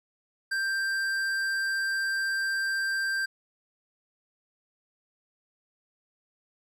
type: tone with tanh clipping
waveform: sine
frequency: 1577 Hz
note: G6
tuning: 10 cents sharp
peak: -28 dBFS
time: 0.51-3.26 s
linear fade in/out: 10 ms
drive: 13 dB
effects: none